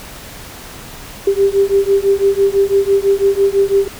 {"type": "beating tone pair", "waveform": "sine", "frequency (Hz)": [392, 398], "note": ["G4", "G4"], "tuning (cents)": [0, 26], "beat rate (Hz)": 6, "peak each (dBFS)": -13, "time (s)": [1.27, 3.88], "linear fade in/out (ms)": 5, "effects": ["pink hiss -33 dBFS RMS until 3.99 s"]}